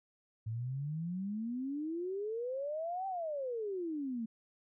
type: exponential two-way sweep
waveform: sine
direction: up then down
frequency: 107.7 to 784 to 218.7 Hz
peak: -35 dBFS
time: 0.46-4.26 s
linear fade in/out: 10 ms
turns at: 3.07 s
effects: none